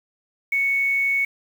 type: tone with quantisation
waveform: sine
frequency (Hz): 2217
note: C#7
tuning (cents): 0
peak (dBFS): -18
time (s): 0.52-1.25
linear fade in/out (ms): 5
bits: 7
effects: none